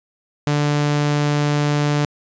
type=tone; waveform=sawtooth; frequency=146.83 Hz; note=D3; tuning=in tune; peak=-12 dBFS; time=0.47-2.05 s; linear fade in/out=0 ms; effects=resampled to 16000 Hz